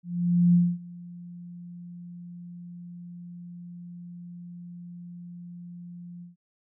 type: tone with ADSR envelope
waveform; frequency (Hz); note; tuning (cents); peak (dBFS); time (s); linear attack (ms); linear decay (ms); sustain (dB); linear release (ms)
sine; 174.61; F3; 0; -15; 0.03-6.36; 510; 240; -24; 140
effects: none